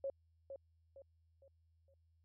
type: tone with echo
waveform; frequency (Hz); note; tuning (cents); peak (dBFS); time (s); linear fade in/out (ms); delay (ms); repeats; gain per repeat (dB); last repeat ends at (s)
sine; 547; C#5; -23; -37; 0.04-0.1; 2; 460; 4; -8; 1.94
effects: added 82 Hz sine -70 dBFS peak until 2.24 s